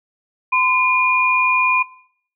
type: tone pair together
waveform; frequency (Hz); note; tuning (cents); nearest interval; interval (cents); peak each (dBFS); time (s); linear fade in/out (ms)
sine; 1021 / 2428; C6 / D#7; -43 / -43; octave + minor third; 1500; -16; 0.52-1.83; 10
effects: noise-tail reverb RT60 0.6 s tail -20 dB re dry